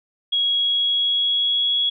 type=tone with pitch glide; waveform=sine; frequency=3314 to 3345 Hz; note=G#7 to G#7; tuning=-4 to +12 cents; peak=-17 dBFS; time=0.32-1.9 s; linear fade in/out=10 ms; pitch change=+16 cents; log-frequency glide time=0.47-1.78 s; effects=none